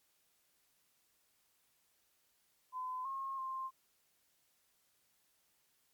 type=tone with pitch steps; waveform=sine; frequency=1018 / 1078 / 1054 Hz; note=C6 / C#6 / C6; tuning=-48 / -49 / +12 cents; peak=-38 dBFS; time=2.72-3.71 s; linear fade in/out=50 ms; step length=330 ms; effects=white hiss -75 dBFS RMS until 5.93 s + MP3 96 kbps